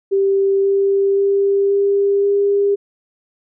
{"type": "tone with pitch steps", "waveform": "sine", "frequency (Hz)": [392, 394.5, 397, 399.5, 402.1], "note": ["G4", "G4", "G4", "G4", "G4"], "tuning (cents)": [0, 11, 22, 33, 44], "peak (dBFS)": -12, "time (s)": [0.11, 2.76], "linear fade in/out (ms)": 20, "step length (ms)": 530, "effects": []}